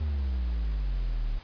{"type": "exponential sweep", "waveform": "triangle", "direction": "down", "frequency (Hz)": [77, 35.42], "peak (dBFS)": -24, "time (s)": [0, 1.39], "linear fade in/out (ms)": 10, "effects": ["pink hiss -50 dBFS RMS until 1.43 s", "resampled to 11025 Hz"]}